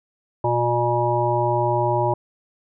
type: harmonic tone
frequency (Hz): 120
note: B2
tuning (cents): -49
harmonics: 1 / 3 / 5 / 7 / 8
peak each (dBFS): -24 / -24 / -24 / -24 / -24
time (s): 0.44-2.14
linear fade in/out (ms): 5
effects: none